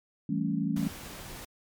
sine chord, A dominant seventh, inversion second, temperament equal, 164.81 / 196 / 220 / 277.2 Hz, E3 / G3 / A3 / C#4, 0 / 0 / 0 / 0 cents, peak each -32 dBFS, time 0.29-0.88 s, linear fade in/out 5 ms
pink noise, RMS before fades -43 dBFS, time 0.76-1.45 s, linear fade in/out 5 ms
effects MP3 96 kbps

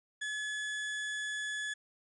35% pulse tone, 1708 Hz, G#6, 48 cents sharp, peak -33 dBFS, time 0.21-1.74 s, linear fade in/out 10 ms, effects resampled to 24000 Hz

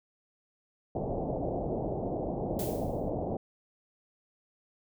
white low-pass noise, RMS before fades -33 dBFS, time 0.95-3.37 s, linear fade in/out 5 ms, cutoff 730 Hz, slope 48 dB/octave
blue noise with exponential decay, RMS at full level -37 dBFS, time 2.59-3.1 s, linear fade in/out 2 ms, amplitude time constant 110 ms
effects none

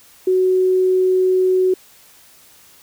sine tone, 371.5 Hz, F#4, 7 cents sharp, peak -12 dBFS, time 0.27-1.74 s, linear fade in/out 5 ms, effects white hiss -48 dBFS RMS until 2.82 s

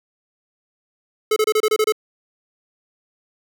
square tone bursts, 431.4 Hz, A4, 34 cents flat, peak -15 dBFS, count 8, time 1.31-1.923 s, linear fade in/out 5 ms, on 53 ms, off 27 ms, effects none

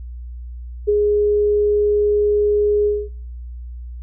sine tone with ADSR envelope, 415.3 Hz, G#4, in tune, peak -11 dBFS, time 0.87-3.09 s, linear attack 20 ms, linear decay 20 ms, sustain -2 dB, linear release 230 ms, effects noise-tail reverb RT60 0.6 s tail -26 dB re dry + added 60 Hz sine -29 dBFS peak until 4.02 s

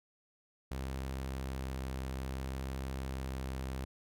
sawtooth tone with vibrato, 66 Hz, C2, 16 cents sharp, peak -33 dBFS, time 0.71-3.85 s, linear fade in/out 5 ms, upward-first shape sine, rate 0.61 Hz, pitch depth 9 cents each way, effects none

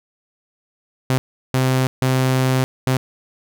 sawtooth tone bursts at uneven times, 130 Hz, C3, 11 cents flat, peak -11 dBFS, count 4, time 1.1-1.18 / 1.54-1.87 / 2.02-2.64 / 2.87-2.97 s, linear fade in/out 0 ms, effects none

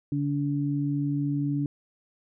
sine tone pair together, 143.19 / 286.9 Hz, D3 / D4, -43 / -40 cents, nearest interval octave, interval 1203 cents, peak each -27 dBFS, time 0.12-1.66 s, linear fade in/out 2 ms, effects none

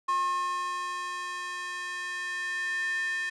square tone with high-pass filter sweep, 358.7 Hz, F4, 46 cents sharp, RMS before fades -32 dBFS, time 0.08-3.3 s, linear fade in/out 10 ms, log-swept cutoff 1100 to 1900 Hz, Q 7.1, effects resampled to 22050 Hz

